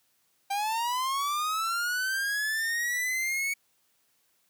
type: linear sweep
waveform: 45% pulse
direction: up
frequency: 784 to 2235 Hz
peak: -27 dBFS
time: 0.5-3.54 s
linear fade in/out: 10 ms
effects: white hiss -70 dBFS RMS until 4.49 s + high-pass 80 Hz 12 dB/octave